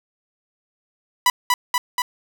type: tone with echo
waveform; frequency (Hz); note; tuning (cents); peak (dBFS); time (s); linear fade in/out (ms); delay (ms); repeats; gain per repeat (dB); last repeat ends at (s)
sawtooth; 987.8; B5; 0; -9; 1.26-1.3; 2; 240; 3; -2; 2.02
effects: none